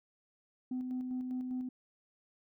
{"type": "tone with tremolo", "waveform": "sine", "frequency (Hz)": 253.8, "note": "B3", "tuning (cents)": 47, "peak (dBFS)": -32, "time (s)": [0.71, 1.69], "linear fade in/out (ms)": 5, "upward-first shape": "square", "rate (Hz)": 5, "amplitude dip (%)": 35, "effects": ["tanh soft clip ceiling -31 dBFS"]}